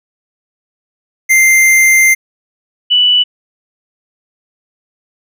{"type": "tone pair in turn", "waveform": ["square", "sine"], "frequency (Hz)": [2091, 2965], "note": ["C7", "F#7"], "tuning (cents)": [-2, 3], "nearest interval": "tritone", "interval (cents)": 605, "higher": "second", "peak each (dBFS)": -6, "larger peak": "neither", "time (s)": [[1.29, 2.15], [2.9, 3.24]], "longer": "first", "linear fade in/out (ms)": 20, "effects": []}